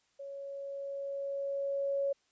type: tone with level ramp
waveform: sine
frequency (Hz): 556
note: C#5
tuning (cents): +5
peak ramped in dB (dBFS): -41 to -28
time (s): 0.19-2.13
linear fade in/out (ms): 10
effects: white hiss -73 dBFS RMS until 2.31 s + resampled to 16000 Hz